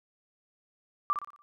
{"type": "tone with echo", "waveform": "sine", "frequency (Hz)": 1174.7, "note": "D6", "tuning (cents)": 0, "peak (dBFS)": -23, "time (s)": [1.1, 1.13], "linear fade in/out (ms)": 0, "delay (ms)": 58, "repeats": 5, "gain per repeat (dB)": -7, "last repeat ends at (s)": 1.42, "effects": []}